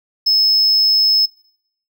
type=tone; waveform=triangle; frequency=5200 Hz; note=E8; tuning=24 cents flat; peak=-10 dBFS; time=0.26-1.26 s; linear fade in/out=10 ms; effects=noise-tail reverb RT60 0.7 s tail -23 dB re dry